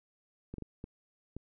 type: clicks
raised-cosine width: 3 ms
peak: -28 dBFS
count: 5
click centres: 0.54 / 0.583 / 0.623 / 0.841 / 1.366 s
effects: none